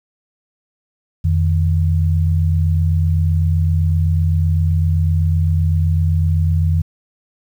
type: tone pair together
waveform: sine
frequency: 86.2 / 154.04 Hz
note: F2 / D#3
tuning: -22 / -17 cents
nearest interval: minor seventh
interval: 1005 cents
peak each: -13 / -19 dBFS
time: 1.24-6.82 s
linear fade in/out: 10 ms
effects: 8-bit